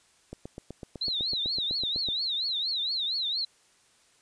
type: click train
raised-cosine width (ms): 2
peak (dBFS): -25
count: 15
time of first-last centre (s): 0.33-2.087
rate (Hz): 7.97
type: tone with vibrato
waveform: sine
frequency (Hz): 3958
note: B7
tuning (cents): +3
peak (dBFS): -27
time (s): 1.01-3.45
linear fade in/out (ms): 5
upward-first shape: triangle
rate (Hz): 4.3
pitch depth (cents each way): 210
effects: white hiss -63 dBFS RMS until 4.21 s + resampled to 22050 Hz